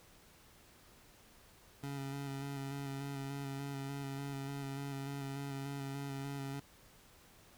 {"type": "tone with vibrato", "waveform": "25% pulse", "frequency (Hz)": 138.59, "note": "C#3", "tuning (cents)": 0, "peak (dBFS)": -36, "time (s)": [1.83, 6.6], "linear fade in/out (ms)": 5, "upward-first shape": "square", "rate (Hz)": 3.4, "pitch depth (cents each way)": 19, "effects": ["pink hiss -62 dBFS RMS until 7.57 s"]}